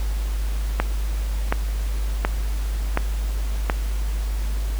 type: click train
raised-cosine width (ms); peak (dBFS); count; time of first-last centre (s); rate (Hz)
0.5; -4; 5; 0.8-3.699; 1.38
effects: added 51 Hz sine -21 dBFS peak until 4.79 s + pink hiss -39 dBFS RMS until 4.79 s